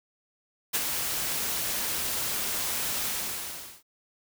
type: noise with ADSR envelope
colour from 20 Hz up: white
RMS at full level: -25 dBFS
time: 0.73-3.83 s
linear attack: 20 ms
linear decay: 38 ms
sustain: -5 dB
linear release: 770 ms
effects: none